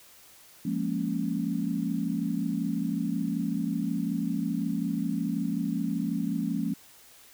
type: chord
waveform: sine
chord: Bb minor seventh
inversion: second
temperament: equal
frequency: 174.61 / 207.7 / 233.1 / 277.2 Hz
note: F3 / Ab3 / Bb3 / Db4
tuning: 0 / 0 / 0 / 0 cents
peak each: -32 dBFS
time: 0.65-6.74 s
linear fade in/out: 5 ms
effects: white hiss -54 dBFS RMS until 7.33 s